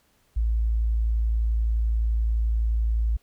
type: tone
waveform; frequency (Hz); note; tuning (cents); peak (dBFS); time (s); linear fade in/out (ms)
sine; 55.8; A1; +25; -20; 0.36-3.17; 10
effects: pink hiss -65 dBFS RMS until 3.22 s